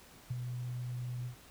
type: tone with ADSR envelope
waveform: sine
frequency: 123.47 Hz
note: B2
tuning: in tune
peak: -31 dBFS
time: 0.3-1.36 s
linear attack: 10 ms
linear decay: 24 ms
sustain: -5 dB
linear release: 96 ms
effects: pink hiss -57 dBFS RMS until 1.5 s